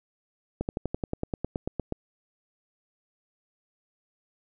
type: slowing click train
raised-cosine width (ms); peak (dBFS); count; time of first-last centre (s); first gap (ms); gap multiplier
2; -15; 14; 0.61-1.924; 79; 1.04
effects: none